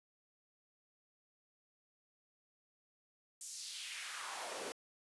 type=noise with high-pass filter sweep; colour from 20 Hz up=pink; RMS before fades=-45 dBFS; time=3.41-4.72 s; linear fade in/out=0 ms; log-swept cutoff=7800 to 370 Hz; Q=1.9; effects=resampled to 24000 Hz